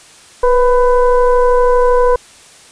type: tone with frequency modulation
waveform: sine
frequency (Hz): 490.7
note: B4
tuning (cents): -11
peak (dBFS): -7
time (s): 0.43-2.16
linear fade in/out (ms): 5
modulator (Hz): 507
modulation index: 0.94
effects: white hiss -41 dBFS RMS until 2.71 s + resampled to 22050 Hz